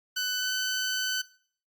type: tone with pitch glide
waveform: 15% pulse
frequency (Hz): 1500 to 1512.2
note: F#6 to F#6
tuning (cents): +23 to +37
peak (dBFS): -21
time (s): 0.16-1.22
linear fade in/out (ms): 10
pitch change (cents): +14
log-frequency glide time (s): 0.36-0.51
effects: noise-tail reverb RT60 0.5 s tail -19 dB re dry + Opus 48 kbps